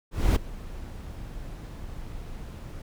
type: noise with ADSR envelope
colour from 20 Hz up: brown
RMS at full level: -18 dBFS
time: 0.11-2.82 s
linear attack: 250 ms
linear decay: 7 ms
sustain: -20 dB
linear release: 4 ms
effects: none